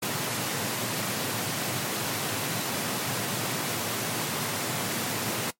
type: high-pass noise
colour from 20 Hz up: pink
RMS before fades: -30 dBFS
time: 0.02-5.51 s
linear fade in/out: 10 ms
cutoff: 100 Hz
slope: 96 dB/octave
effects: noise-tail reverb RT60 0.1 s tail -18 dB re dry + MP3 64 kbps